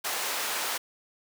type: high-pass noise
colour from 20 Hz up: pink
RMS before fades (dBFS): -31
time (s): 0.04-0.78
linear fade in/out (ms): 10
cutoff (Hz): 720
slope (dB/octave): 12
effects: none